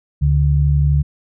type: tone pair together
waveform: sine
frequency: 72 / 144 Hz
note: D2 / D3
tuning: -34 / -34 cents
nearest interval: octave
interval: 1200 cents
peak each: -14 dBFS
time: 0.21-1.03 s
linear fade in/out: 20 ms
effects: none